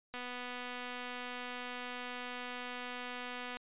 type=click train; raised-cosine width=0.3 ms; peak=-27 dBFS; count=848; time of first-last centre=0.14-3.569 s; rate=247 Hz; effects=resampled to 8000 Hz